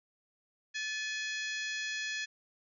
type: harmonic tone with a mistuned harmonic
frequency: 839 Hz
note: G#5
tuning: 17 cents sharp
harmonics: 2 / 3 / 4 / 5 / 6 / 7 / 8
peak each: -37 / -41 / -43 / -45 / -47 / -48 / -49 dBFS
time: 0.74-2.26 s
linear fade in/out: 20 ms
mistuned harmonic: 2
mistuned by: +62 cents
effects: none